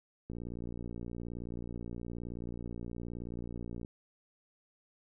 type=click train; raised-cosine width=3 ms; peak=-29 dBFS; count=210; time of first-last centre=0.3-3.848 s; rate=58.9 Hz; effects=none